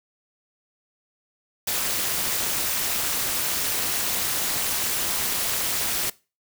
white noise with amplitude modulation, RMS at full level -22 dBFS, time 1.67-6.1 s, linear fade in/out 5 ms, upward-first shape sine, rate 228 Hz, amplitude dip 75%, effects noise-tail reverb RT60 0.3 s tail -21 dB re dry

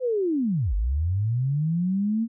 sine linear two-way sweep, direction down then up, 523.3 to 45.99 to 232.6 Hz, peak -21 dBFS, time 0-2.28 s, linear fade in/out 50 ms, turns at 0.74 s, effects none

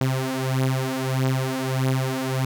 sawtooth beating tone pair, 130.4 / 132 Hz, C3 / C3, -5 / +16 cents, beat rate 1.6 Hz, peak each -21 / -20 dBFS, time 0.01-2.45 s, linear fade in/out 2 ms, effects none

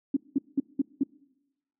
sine tone bursts, 276.4 Hz, C#4, 5 cents flat, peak -20 dBFS, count 5, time 0.14-1.035 s, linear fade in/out 5 ms, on 27 ms, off 190 ms, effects noise-tail reverb RT60 1.0 s tail -23 dB re dry

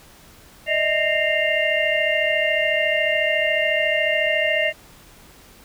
sine tone cluster, 607 / 641 / 1838 / 2103 / 2782 Hz, D#5 / E5 / A#6 / C7 / F7, -43 / -49 / -25 / +8 / -7 cents, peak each -24 dBFS, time 0.66-4.73 s, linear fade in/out 50 ms, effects pink hiss -48 dBFS RMS until 5.64 s

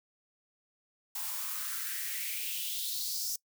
blue noise with high-pass filter sweep, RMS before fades -36 dBFS, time 1.15-3.36 s, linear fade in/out 5 ms, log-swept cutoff 830 to 5700 Hz, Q 4, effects noise-tail reverb RT60 0.1 s tail -23 dB re dry

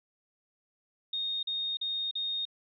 sine tone bursts, 3700 Hz, A#7, 14 cents flat, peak -30 dBFS, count 4, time 1.13-2.453 s, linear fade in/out 5 ms, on 300 ms, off 41 ms, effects none

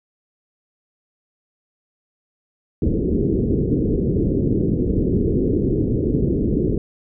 white low-pass noise, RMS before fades -19 dBFS, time 2.82-6.78 s, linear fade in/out 2 ms, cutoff 420 Hz, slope 48 dB/octave, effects none

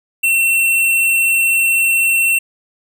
square tone, 2708 Hz, E7, 46 cents sharp, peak -12 dBFS, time 0.23-2.39 s, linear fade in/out 10 ms, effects none

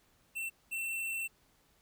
square tone pair in turn, 2693 / 2693 Hz, E7 / E7, +36 / +36 cents, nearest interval unison, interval 0 cents, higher neither, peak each -36 / -35 dBFS, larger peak second, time 0.35-0.5 / 0.71-1.28 s, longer second, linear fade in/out 20 ms, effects pink hiss -69 dBFS RMS until 1.81 s

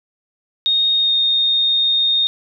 sine tone with pitch glide, 3713 to 3687 Hz, A#7 to A#7, -8 to -20 cents, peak -13 dBFS, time 0.66-2.27 s, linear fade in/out 0 ms, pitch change -12 cents, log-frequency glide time 1-1.12 s, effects none

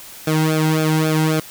sawtooth tone with flanger, 156.8 Hz, D#3, 14 cents sharp, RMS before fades -17 dBFS, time 0.27-1.4 s, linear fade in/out 5 ms, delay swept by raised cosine 1 to 1.74 ms, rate 3.7 Hz, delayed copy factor -0.9, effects white hiss -38 dBFS RMS until 1.5 s

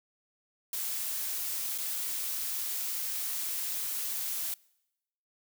blue noise with dropouts, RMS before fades -34 dBFS, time 0.73-4.54 s, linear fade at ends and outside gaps 2 ms, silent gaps 1.779-1.784 s, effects noise-tail reverb RT60 0.9 s tail -25 dB re dry

